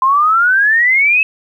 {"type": "exponential sweep", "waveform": "sine", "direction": "up", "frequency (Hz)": [1033, 2618], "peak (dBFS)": -8, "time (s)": [0.02, 1.23], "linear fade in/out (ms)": 2, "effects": ["8-bit"]}